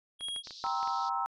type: tone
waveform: square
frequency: 3290 Hz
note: G#7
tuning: 17 cents flat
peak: -35 dBFS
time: 0.19-0.43 s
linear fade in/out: 50 ms
type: clicks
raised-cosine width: 0.3 ms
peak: -30 dBFS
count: 8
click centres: 0.209 / 0.285 / 0.362 / 0.472 / 0.508 / 0.665 / 0.829 / 0.875 s
type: band-pass noise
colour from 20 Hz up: pink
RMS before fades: -48 dBFS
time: 0.43-1.1 s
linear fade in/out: 20 ms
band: 3800 to 5300 Hz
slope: 48 dB/octave
type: chord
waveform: sine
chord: C dominant seventh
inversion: second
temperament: just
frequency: 784.9 / 941.9 / 1046.5 / 1308.1 Hz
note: G5 / Bb5 / C6 / E6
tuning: +2 / +18 / 0 / -14 cents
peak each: -35 / -34 / -38 / -34 dBFS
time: 0.64-1.26 s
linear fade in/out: 0 ms
effects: resampled to 32000 Hz